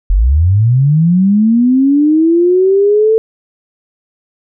sine linear sweep, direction up, 40.67 to 448.6 Hz, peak -6 dBFS, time 0.1-3.18 s, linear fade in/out 0 ms, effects none

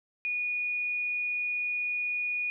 sine tone, 2456 Hz, D#7, 23 cents flat, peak -28 dBFS, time 0.25-2.5 s, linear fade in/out 0 ms, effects none

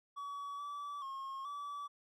triangle tone with pitch steps, 1135 / 1153 / 1080 / 1151 Hz, C#6 / D6 / C#6 / D6, +41 / -32 / -45 / -35 cents, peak -39 dBFS, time 0.16-1.88 s, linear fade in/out 20 ms, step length 430 ms, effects none

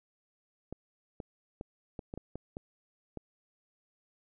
clicks, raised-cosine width 2 ms, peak -26 dBFS, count 9, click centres 0.726 / 1.202 / 1.611 / 1.992 / 2.139 / 2.176 / 2.356 / 2.569 / 3.173 s, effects none

